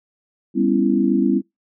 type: chord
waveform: sine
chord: C# half-diminished seventh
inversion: second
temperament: just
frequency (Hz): 199.57 / 249.5 / 277.2 / 332.6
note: G3 / B3 / C#4 / E4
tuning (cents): +31 / +18 / 0 / +16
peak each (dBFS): -20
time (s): 0.54-1.42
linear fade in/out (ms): 50
effects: noise-tail reverb RT60 0.2 s tail -26 dB re dry

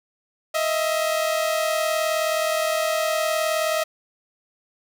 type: tone pair together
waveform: sawtooth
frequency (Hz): 630 / 669.3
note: D#5 / E5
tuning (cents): +21 / +26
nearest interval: minor second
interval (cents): 105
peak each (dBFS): -18 / -23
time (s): 0.54-3.84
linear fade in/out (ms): 10
effects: none

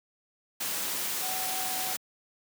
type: tone in noise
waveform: sine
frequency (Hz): 751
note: F#5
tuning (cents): +26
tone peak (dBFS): -37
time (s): 1.22-1.94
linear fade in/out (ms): 10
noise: white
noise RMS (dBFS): -32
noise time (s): 0.6-1.97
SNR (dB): -8
effects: high-pass 150 Hz 12 dB/octave

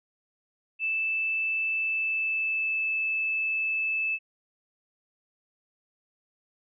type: tone with pitch glide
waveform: sine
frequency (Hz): 2637 to 2622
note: E7 to E7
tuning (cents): 0 to -10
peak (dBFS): -25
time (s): 0.79-4.19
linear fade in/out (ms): 50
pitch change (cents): -10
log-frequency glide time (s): 1.71-2.91
effects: none

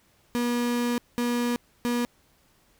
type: tone bursts at uneven times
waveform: 35% pulse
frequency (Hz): 240.8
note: B3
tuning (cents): -44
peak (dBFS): -22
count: 3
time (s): 0.35-0.98 / 1.18-1.56 / 1.85-2.05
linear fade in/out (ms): 0
effects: pink hiss -63 dBFS RMS until 2.79 s

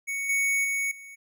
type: tone with level steps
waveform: square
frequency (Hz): 2225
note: C#7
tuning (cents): +6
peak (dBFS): -29 / -23 / -26 / -43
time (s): 0.07-1.16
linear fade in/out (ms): 20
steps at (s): 0.29 / 0.64 / 0.91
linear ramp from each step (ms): 5
effects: none

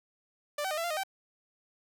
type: tone with pitch steps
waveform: sawtooth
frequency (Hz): 589 / 763 / 612 / 667 / 693 / 619 / 773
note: D5 / G5 / D#5 / E5 / F5 / D#5 / G5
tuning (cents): +5 / -47 / -29 / +20 / -14 / -9 / -24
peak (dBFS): -27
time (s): 0.58-1.035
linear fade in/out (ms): 5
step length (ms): 65
effects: none

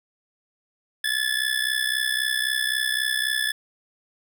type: tone with amplitude modulation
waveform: 25% pulse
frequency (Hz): 1727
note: A6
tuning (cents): -33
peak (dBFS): -15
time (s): 1.04-3.52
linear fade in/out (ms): 5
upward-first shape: sine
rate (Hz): 63.8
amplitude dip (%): 75
effects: none

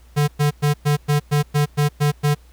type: tone bursts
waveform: square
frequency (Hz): 146.83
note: D3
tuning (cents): 0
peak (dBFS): -15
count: 10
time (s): 0.16-2.35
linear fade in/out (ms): 20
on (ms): 120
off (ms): 110
effects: added 60 Hz sine -45 dBFS peak until 2.52 s + pink hiss -56 dBFS RMS until 2.52 s

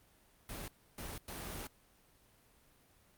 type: noise bursts at uneven times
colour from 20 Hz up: pink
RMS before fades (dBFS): -44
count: 3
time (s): 0.49-0.68 / 0.98-1.18 / 1.28-1.67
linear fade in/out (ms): 2
effects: pink hiss -67 dBFS RMS until 3.17 s + Opus 32 kbps

